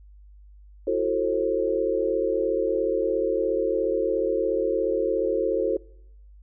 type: chord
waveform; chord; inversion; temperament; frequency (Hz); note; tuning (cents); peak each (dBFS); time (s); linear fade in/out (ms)
sine; F# half-diminished seventh; third; just; 333 / 370 / 444 / 532.8; E4 / F#4 / A4 / C5; +18 / 0 / +16 / +31; -29 / -27 / -25 / -26; 0.87-5.77; 5
effects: noise-tail reverb RT60 0.8 s tail -24 dB re dry + added 50 Hz sine -46 dBFS peak until 6.42 s